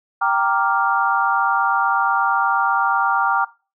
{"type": "chord", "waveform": "sine", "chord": "G minor seventh", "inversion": "none", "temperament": "equal", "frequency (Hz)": [784, 932.3, 1174.7, 1396.9], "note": ["G5", "Bb5", "D6", "F6"], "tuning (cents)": [0, 0, 0, 0], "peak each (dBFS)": -21, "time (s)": [0.21, 3.45], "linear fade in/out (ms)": 10, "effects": ["noise-tail reverb RT60 0.3 s tail -19 dB re dry"]}